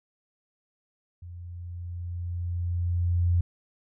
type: tone with level ramp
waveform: sine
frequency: 87.31 Hz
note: F2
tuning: in tune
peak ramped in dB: -39 to -19 dBFS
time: 1.22-3.41 s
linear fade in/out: 5 ms
effects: none